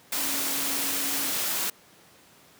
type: tone in noise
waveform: sine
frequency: 277.2 Hz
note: C#4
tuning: in tune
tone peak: -39 dBFS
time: 0.17-1.31 s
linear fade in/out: 5 ms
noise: white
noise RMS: -28 dBFS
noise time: 0.12-1.7 s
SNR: -14 dB
effects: pink hiss -55 dBFS RMS until 2.59 s + high-pass 150 Hz 12 dB/octave